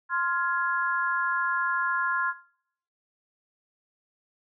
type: chord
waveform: sine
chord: F minor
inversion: second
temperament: just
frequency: 1047.7 / 1396.9 / 1676.3 Hz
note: C6 / F6 / Ab6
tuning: +2 / 0 / +16 cents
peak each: -28 / -28 / -29 dBFS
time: 0.09-2.34 s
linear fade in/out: 50 ms
effects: noise-tail reverb RT60 0.6 s tail -17 dB re dry